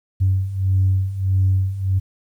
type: beating tone pair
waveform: sine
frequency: 94 / 95.6 Hz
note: F#2 / G2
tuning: +28 / -43 cents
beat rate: 1.6 Hz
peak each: -20 / -16 dBFS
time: 0.2-2 s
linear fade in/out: 20 ms
effects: tanh soft clip ceiling -9 dBFS + 9-bit